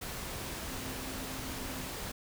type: tone in noise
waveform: sine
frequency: 261.6 Hz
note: C4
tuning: in tune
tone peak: -45 dBFS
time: 0.68-1.9 s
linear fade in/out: 10 ms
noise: pink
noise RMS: -40 dBFS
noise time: 0.01-2.12 s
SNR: -8 dB
effects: none